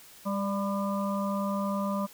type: harmonic tone with a mistuned harmonic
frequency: 200 Hz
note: G3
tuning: 35 cents sharp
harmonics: 1 / 3 / 5 / 6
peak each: -29 / -34 / -36 / -37 dBFS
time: 0.25-2.07 s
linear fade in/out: 20 ms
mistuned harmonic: 3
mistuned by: -27 cents
effects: white hiss -52 dBFS RMS until 2.13 s